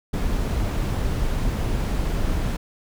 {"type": "noise", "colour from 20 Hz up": "brown", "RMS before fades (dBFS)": -23, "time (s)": [0.13, 2.57], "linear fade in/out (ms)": 10, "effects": []}